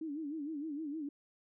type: tone with vibrato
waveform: sine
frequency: 301.6 Hz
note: D4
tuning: 46 cents sharp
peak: -37 dBFS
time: 0.01-1.09 s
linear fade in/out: 5 ms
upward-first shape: sine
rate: 6.5 Hz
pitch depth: 130 cents each way
effects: none